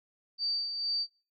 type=tone with tremolo; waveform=sine; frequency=4626 Hz; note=D8; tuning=27 cents flat; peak=-28 dBFS; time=0.38-1.07 s; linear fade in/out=50 ms; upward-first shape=sine; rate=2.2 Hz; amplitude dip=50%; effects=noise-tail reverb RT60 0.3 s tail -18 dB re dry